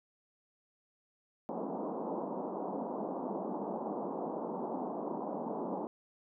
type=band-pass noise; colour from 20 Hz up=pink; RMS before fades=-38 dBFS; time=1.49-5.87 s; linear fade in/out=0 ms; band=190 to 1000 Hz; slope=48 dB/octave; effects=none